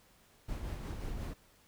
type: noise with tremolo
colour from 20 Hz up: brown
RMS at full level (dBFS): -38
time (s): 0.48-1.34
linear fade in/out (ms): 10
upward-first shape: sine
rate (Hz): 5.6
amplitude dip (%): 35
effects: pink hiss -65 dBFS RMS until 1.67 s